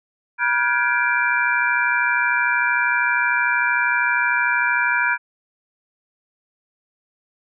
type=tone cluster; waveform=sine; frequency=969 / 1417 / 1537 / 1670 / 2353 Hz; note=B5 / F6 / G6 / G#6 / D7; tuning=-33 / +25 / -35 / +9 / +3 cents; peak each=-23 dBFS; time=0.38-5.18 s; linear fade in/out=50 ms; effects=none